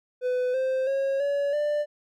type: tone with pitch steps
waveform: triangle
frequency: 501 / 522.3 / 544.5 / 567.6 / 591.7 Hz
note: B4 / C5 / C#5 / C#5 / D5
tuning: +25 / -3 / -31 / +41 / +13 cents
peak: -21 dBFS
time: 0.21-1.86 s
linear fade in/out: 50 ms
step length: 330 ms
effects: none